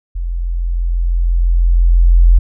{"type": "tone with level ramp", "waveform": "sine", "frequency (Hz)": 43, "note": "F1", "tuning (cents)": -26, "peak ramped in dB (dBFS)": [-17, -3], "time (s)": [0.15, 2.39], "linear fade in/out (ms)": 10, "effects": []}